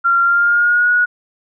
sine tone with pitch glide, 1380 to 1457 Hz, F6 to F#6, -21 to -27 cents, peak -10 dBFS, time 0.04-1.06 s, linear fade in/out 20 ms, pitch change +94 cents, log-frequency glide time 0.22-0.9 s, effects none

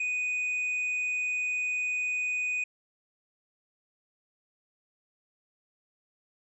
triangle tone, 2486 Hz, D#7, 2 cents flat, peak -26 dBFS, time 0-2.64 s, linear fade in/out 5 ms, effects resampled to 22050 Hz

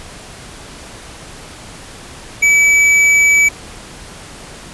triangle tone with hard clipping, 2293 Hz, D7, 42 cents flat, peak -9 dBFS, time 2.42-3.49 s, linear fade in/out 10 ms, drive 17 dB, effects pink hiss -34 dBFS RMS until 4.73 s + resampled to 24000 Hz

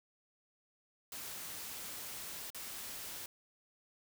white noise with dropouts, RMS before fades -45 dBFS, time 1.12-3.26 s, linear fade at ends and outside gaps 2 ms, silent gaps 2.503-2.546 s, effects none

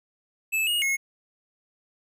square tone with pitch steps, 2616 / 2870 / 2171 Hz, E7 / F7 / C#7, -14 / +47 / -37 cents, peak -23 dBFS, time 0.52-0.97 s, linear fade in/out 20 ms, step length 150 ms, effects none

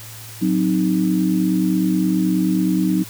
sine chord, C diminished, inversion second, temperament equal, 185 / 261.6 / 311.1 Hz, Gb3 / C4 / Eb4, 0 / 0 / 0 cents, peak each -18 / -23 / -19 dBFS, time 0.41-3.04 s, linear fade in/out 20 ms, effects added 111 Hz sine -38 dBFS peak until 3.09 s + white hiss -38 dBFS RMS until 3.09 s

